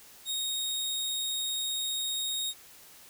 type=tone; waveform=sawtooth; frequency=3735 Hz; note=A#7; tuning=3 cents sharp; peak=-27 dBFS; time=0.25-2.54 s; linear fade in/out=50 ms; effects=white hiss -53 dBFS RMS until 3.09 s